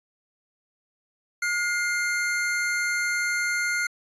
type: tone pair together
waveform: square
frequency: 1428.3 / 2100 Hz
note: F6 / C7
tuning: +38 / +6 cents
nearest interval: perfect fifth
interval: 668 cents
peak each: -27 dBFS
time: 1.42-3.87 s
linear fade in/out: 5 ms
effects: resampled to 22050 Hz